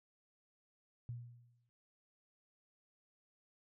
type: tone with exponential decay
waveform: sine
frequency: 119.8 Hz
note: A#2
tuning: 48 cents sharp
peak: -39 dBFS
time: 1.09-1.69 s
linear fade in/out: 0 ms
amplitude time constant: 130 ms
effects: none